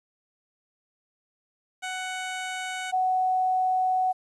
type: tone pair in turn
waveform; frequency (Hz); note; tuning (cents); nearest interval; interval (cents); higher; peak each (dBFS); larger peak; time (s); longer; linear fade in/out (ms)
15% pulse / sine; 744 / 744; F#5 / F#5; +9 / +9; unison; 0; neither; -24 / -21; second; 1.82-2.92 / 2.92-4.13; second; 20
effects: resampled to 24000 Hz + 10-bit